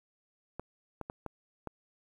clicks, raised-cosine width 1 ms, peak -24 dBFS, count 5, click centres 0.596 / 1.013 / 1.099 / 1.263 / 1.673 s, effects 10-bit

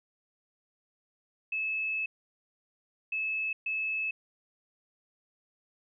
sine tone bursts at uneven times, 2600 Hz, E7, 24 cents flat, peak -29 dBFS, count 3, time 1.52-2.06 / 3.12-3.53 / 3.66-4.11 s, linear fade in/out 5 ms, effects none

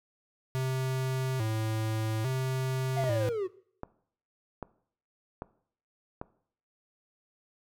square tone with vibrato, 120 Hz, B2, 49 cents flat, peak -29 dBFS, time 0.55-3.29 s, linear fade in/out 0 ms, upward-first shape square, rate 0.59 Hz, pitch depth 150 cents each way
triangle linear sweep, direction down, 710 to 355.8 Hz, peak -27 dBFS, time 2.96-3.48 s, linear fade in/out 20 ms
click train, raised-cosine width 1 ms, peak -22 dBFS, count 5, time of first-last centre 3.04-6.215 s, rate 1.26 Hz
effects noise-tail reverb RT60 0.6 s tail -19 dB re dry

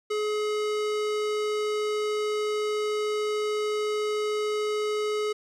square tone, 423.2 Hz, G#4, 33 cents sharp, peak -26 dBFS, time 0.1-5.33 s, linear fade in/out 10 ms, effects low-pass 7000 Hz 12 dB/octave + 11-bit

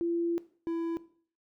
sine / triangle tone pair in turn, 340 / 333 Hz, F4 / E4, -46 / +18 cents, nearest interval unison, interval 36 cents, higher first, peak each -27 dBFS, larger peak neither, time 0.01-0.38 / 0.67-0.97 s, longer first, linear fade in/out 0 ms, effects noise-tail reverb RT60 0.5 s tail -17 dB re dry

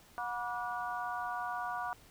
harmonic tone with a mistuned harmonic, 241.9 Hz, B3, 36 cents flat, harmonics 3 / 4 / 5 / 6, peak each -39 / -40 / -41 / -42 dBFS, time 0.18-1.93 s, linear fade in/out 0 ms, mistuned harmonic 5, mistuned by -61 cents, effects pink hiss -60 dBFS RMS until 2.1 s

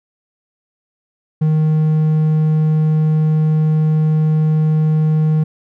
triangle tone, 155.56 Hz, D#3, in tune, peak -9 dBFS, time 1.41-5.44 s, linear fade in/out 10 ms, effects none

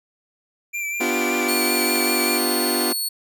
square tone with vibrato, 2349 Hz, D7, in tune, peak -25 dBFS, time 0.73-2.39 s, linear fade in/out 20 ms, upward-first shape sine, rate 5.2 Hz, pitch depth 28 cents each way
sawtooth chord, G dominant seventh, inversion first, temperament equal, 246.9 / 293.7 / 349.2 / 392 Hz, B3 / D4 / F4 / G4, 0 / 0 / 0 / 0 cents, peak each -22 / -25 / -21 / -25 dBFS, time 1-2.93 s, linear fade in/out 10 ms
15% pulse tone, 4400 Hz, C#8, 14 cents flat, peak -16 dBFS, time 1.48-3.09 s, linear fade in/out 10 ms
effects none

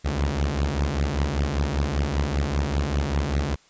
sawtooth beating tone pair, 68.4 / 73.5 Hz, C#2 / D2, -23 / +2 cents, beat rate 5.1 Hz, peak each -21 dBFS, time 0.04-3.56 s, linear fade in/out 20 ms, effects white hiss -57 dBFS RMS until 3.69 s + resampled to 16000 Hz

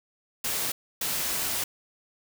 white noise bursts at uneven times, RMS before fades -29 dBFS, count 2, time 0.44-0.72 / 1.01-1.64 s, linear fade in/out 5 ms, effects none

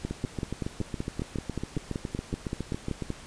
two click trains, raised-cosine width 3 ms, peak -18 / -17 dBFS, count 22 / 17, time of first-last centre 0.11-3.023 / 0.05-3.103 s, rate 7.21 / 5.24 Hz, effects pink hiss -47 dBFS RMS until 3.26 s + resampled to 22050 Hz

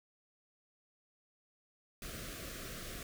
pink band-stop noise, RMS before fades -45 dBFS, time 2.02-3.03 s, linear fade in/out 2 ms, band 710 to 1100 Hz, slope 96 dB/octave, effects none

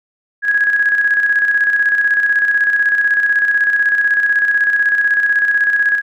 sine tone with tremolo, 1660 Hz, G#6, 1 cent flat, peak -9 dBFS, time 0.42-6.02 s, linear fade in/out 50 ms, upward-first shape square, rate 16 Hz, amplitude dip 45%, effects none

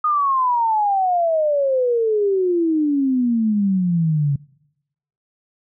sine exponential sweep, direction down, 1244 to 138.59 Hz, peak -15 dBFS, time 0.04-4.36 s, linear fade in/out 5 ms, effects noise-tail reverb RT60 0.9 s tail -25 dB re dry

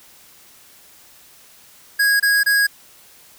square tone bursts, 1649 Hz, G#6, 13 cents flat, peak -14 dBFS, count 3, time 1.99-2.67 s, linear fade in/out 10 ms, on 210 ms, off 25 ms, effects white hiss -48 dBFS RMS until 3.38 s

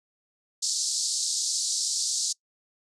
pink band-pass noise, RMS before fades -28 dBFS, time 0.62-2.33 s, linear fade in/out 10 ms, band 4300 to 8600 Hz, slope 48 dB/octave, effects noise-tail reverb RT60 0.1 s tail -24 dB re dry

